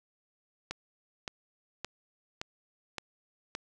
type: click train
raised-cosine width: 0.2 ms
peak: -18 dBFS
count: 6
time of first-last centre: 0.71-3.551 s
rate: 1.76 Hz
effects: none